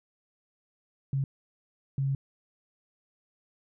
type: tone bursts at uneven times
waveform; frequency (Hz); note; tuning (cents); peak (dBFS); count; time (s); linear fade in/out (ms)
sine; 136.6; C#3; -25; -25; 2; 1.13-1.24 / 1.98-2.15; 2
effects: none